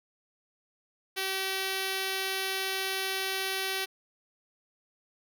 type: tone with notch filter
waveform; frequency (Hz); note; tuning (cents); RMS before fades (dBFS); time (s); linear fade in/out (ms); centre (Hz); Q
5% pulse; 383.3; G4; -39; -32; 1.16-3.86; 20; 1000; 1.9
effects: none